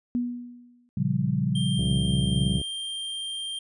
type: tone with exponential decay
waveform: sine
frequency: 243.1 Hz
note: B3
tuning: 27 cents flat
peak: -21 dBFS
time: 0.15-0.89 s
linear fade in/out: 0 ms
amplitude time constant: 160 ms
type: chord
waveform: sine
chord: G half-diminished seventh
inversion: first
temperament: equal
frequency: 116.54 / 138.59 / 174.61 / 196 Hz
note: Bb2 / Db3 / F3 / G3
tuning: 0 / 0 / 0 / 0 cents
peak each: -30 / -26 / -28 / -28 dBFS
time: 0.97-2.59 s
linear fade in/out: 5 ms
type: tone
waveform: square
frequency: 3178 Hz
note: G7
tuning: 23 cents sharp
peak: -31 dBFS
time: 1.55-3.59 s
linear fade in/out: 5 ms
type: harmonic tone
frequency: 67.1 Hz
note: C2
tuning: 44 cents sharp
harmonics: 1 / 2 / 3 / 4 / 5 / 6 / 7 / 8 / 9 / 10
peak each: -30 / -34 / -43 / -40 / -42 / -44 / -52 / -53 / -57 / -53 dBFS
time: 1.78-2.62 s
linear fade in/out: 5 ms
effects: resampled to 24000 Hz